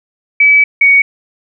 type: tone pair in turn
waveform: sine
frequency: 2291 / 2239 Hz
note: D7 / C#7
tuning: -44 / +17 cents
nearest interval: unison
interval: 39 cents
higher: first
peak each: -4 dBFS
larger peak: neither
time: 0.4-0.64 / 0.81-1.02 s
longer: first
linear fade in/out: 5 ms
effects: none